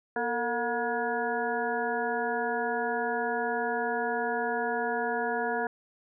harmonic tone with a mistuned harmonic, 239.9 Hz, A#3, 50 cents sharp, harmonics 1 / 2 / 3 / 4 / 6 / 7, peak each -37 / -32 / -32 / -36 / -36 / -35 dBFS, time 0.16-5.67 s, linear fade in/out 2 ms, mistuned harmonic 2, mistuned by -87 cents, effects none

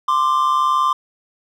triangle tone pair together, 1043 / 1183.5 Hz, C6 / D6, -6 / +13 cents, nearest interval major second, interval 219 cents, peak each -15 dBFS, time 0.08-0.93 s, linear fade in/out 5 ms, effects none

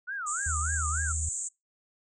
sine tone with vibrato, 1400 Hz, F6, 4 cents sharp, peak -32 dBFS, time 0.07-1.13 s, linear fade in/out 20 ms, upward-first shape sine, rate 3.4 Hz, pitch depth 280 cents each way
white band-pass noise, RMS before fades -34 dBFS, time 0.26-1.49 s, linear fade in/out 20 ms, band 6800 to 8200 Hz, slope 96 dB/octave
sine tone, 77.78 Hz, D#2, in tune, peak -30 dBFS, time 0.46-1.29 s, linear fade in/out 5 ms
effects noise-tail reverb RT60 0.2 s tail -24 dB re dry

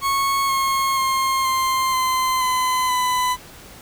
40% pulse tone with pitch steps, 1100 / 1083 / 1066.2 / 1049.7 / 1033.5 / 1017.5 / 1001.7 Hz, C#6 / C#6 / C6 / C6 / C6 / C6 / B5, -14 / -41 / +32 / +5 / -22 / -49 / +24 cents, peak -17 dBFS, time 0.01-3.37 s, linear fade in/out 50 ms, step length 480 ms, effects pink hiss -42 dBFS RMS until 3.81 s

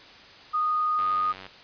sine tone, 1236 Hz, D#6, 12 cents flat, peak -22 dBFS, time 0.53-1.33 s, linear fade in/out 20 ms
click train, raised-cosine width 0.3 ms, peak -25 dBFS, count 46, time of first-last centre 0.99-1.465 s, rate 94.7 Hz
effects white hiss -48 dBFS RMS until 1.63 s + resampled to 11025 Hz

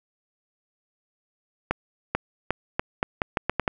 accelerating click train, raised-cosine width 0.5 ms, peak -7 dBFS, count 10, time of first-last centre 1.71-3.678 s, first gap 440 ms, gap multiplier 0.81, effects none

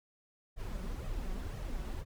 brown noise with flanger, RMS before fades -38 dBFS, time 0.56-2.05 s, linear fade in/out 50 ms, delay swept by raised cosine 1.6 to 5.4 ms, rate 2 Hz, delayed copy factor +0.65, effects none

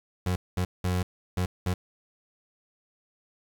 30% pulse tone bursts at uneven times, 90.7 Hz, F#2, 34 cents flat, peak -22 dBFS, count 5, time 0.26-0.36 / 0.57-0.65 / 0.84-1.03 / 1.37-1.46 / 1.66-1.74 s, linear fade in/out 5 ms, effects 9-bit

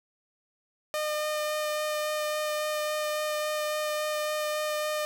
sawtooth tone with vibrato, 607 Hz, D#5, 43 cents flat, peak -24 dBFS, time 0.94-5.05 s, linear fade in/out 0 ms, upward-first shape sine, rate 3.6 Hz, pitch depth 8 cents each way, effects none

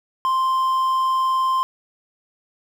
triangle tone with quantisation, 1046.5 Hz, C6, in tune, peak -15 dBFS, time 0.25-1.63 s, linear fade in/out 0 ms, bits 7, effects none

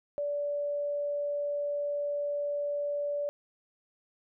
sine tone, 579 Hz, D5, 25 cents flat, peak -29 dBFS, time 0.18-3.29 s, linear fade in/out 0 ms, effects none

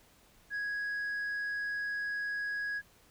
sine tone, 1661.2 Hz, G#6, in tune, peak -30 dBFS, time 0.5-2.82 s, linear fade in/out 50 ms, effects tanh soft clip ceiling -32 dBFS + pink hiss -63 dBFS RMS until 3.1 s

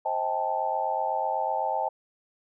sine chord, A half-diminished seventh, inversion first, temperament just, 528 / 633.6 / 792 / 880 Hz, C5 / Eb5 / G5 / A5, +16 / +31 / +18 / 0 cents, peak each -34 / -32 / -29 / -29 dBFS, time 0.05-1.89 s, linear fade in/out 10 ms, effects none

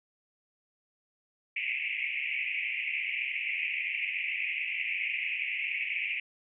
pink band-pass noise, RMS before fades -33 dBFS, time 1.56-6.2 s, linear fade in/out 5 ms, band 2100 to 2700 Hz, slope 96 dB/octave, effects none

